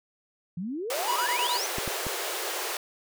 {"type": "exponential sweep", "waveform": "sine", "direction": "up", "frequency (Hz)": [163.1, 6272], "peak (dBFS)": -30, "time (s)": [0.57, 1.66], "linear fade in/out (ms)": 5}
{"type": "high-pass noise", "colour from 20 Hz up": "pink", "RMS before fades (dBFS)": -32, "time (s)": [0.9, 2.77], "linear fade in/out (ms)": 2, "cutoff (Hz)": 350, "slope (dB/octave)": 96}
{"type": "tone bursts", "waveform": "square", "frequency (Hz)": 973, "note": "B5", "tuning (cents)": -26, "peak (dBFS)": -27, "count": 5, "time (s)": [1.08, 1.573], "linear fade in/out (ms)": 2, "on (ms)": 81, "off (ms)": 22}
{"type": "clicks", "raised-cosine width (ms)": 3, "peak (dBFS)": -21, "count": 3, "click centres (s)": [1.784, 1.877, 2.067]}
{"effects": []}